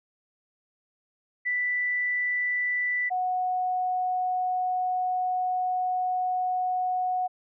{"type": "tone pair in turn", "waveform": "sine", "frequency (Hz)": [1978, 734.5], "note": ["B6", "F#5"], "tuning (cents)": [2, -13], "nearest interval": "octave + perfect fourth", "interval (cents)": 1715, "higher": "first", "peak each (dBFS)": -24, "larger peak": "neither", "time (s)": [[1.45, 3.1], [3.1, 7.28]], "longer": "second", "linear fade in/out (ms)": 20, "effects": []}